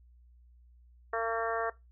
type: harmonic tone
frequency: 227.4 Hz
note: A#3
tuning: 43 cents flat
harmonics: 2 / 3 / 4 / 5 / 6 / 7 / 8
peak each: -34 / -35 / -41 / -36 / -38 / -41 / -40 dBFS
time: 1.13-1.7 s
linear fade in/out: 5 ms
effects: noise-tail reverb RT60 0.2 s tail -19 dB re dry + added 60 Hz sine -56 dBFS peak until 1.91 s